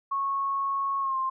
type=tone with pitch glide; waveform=sine; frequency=1100 to 1054.6 Hz; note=C#6 to C6; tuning=-14 to +13 cents; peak=-25 dBFS; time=0.11-1.3 s; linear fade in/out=10 ms; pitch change=-73 cents; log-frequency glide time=1-1.17 s; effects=none